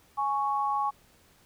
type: tone pair together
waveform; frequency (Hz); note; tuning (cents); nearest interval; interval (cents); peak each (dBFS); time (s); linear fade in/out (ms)
sine; 832.9 / 1108.7; G#5 / C#6; +5 / 0; perfect fourth; 495; -28; 0.17-0.91; 20
effects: pink hiss -61 dBFS RMS until 1.45 s